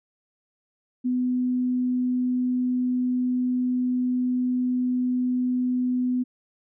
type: tone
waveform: sine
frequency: 250.5 Hz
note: B3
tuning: 25 cents sharp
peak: -21 dBFS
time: 1.04-6.24 s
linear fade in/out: 20 ms
effects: none